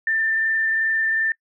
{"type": "tone with frequency modulation", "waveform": "sine", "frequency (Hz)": 1786, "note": "A6", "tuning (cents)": 25, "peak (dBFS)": -18, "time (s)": [0.07, 1.32], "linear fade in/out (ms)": 2, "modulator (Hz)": 22.6, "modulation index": 0.63, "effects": ["noise-tail reverb RT60 0.1 s tail -25 dB re dry"]}